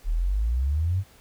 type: exponential sweep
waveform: sine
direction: up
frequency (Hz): 36.71 to 100.1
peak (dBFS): -21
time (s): 0.04-1.04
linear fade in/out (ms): 50
effects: pink hiss -55 dBFS RMS until 1.2 s